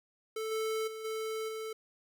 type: tone with level steps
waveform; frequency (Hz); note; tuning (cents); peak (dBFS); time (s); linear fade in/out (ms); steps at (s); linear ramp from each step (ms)
square; 440; A4; 0; -35 / -32 / -41 / -35 / -38; 0.36-1.73; 5; 0.51 / 0.87 / 1.04 / 1.48; 10
effects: none